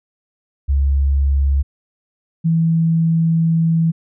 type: tone pair in turn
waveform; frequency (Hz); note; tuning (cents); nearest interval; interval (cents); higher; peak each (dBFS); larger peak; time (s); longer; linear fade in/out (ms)
sine; 69.3 / 164.02; C#2 / E3; 0 / -8; octave + minor third; 1492; second; -12; neither; 0.68-1.63 / 2.44-3.92; second; 20
effects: none